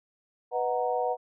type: chord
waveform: sine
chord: B major seventh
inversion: none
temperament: equal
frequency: 493.9 / 622.3 / 740 / 932.3 Hz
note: B4 / D#5 / F#5 / A#5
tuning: 0 / 0 / 0 / 0 cents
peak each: -29 / -34 / -29 / -34 dBFS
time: 0.51-1.17 s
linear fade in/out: 50 ms
effects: none